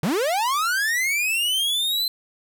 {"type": "linear sweep", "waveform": "45% pulse", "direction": "up", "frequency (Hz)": [133.9, 4107], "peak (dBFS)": -20, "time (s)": [0.03, 2.08], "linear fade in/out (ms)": 2, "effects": []}